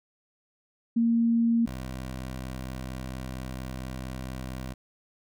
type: tone pair in turn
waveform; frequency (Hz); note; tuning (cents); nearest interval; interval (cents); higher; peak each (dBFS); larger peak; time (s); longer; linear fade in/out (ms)
sine / 15% pulse; 231.6 / 64.36; A#3 / C2; -11 / -28; octave + minor seventh; 2217; first; -20 / -28; first; 0.96-1.66 / 1.66-4.74; second; 10
effects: none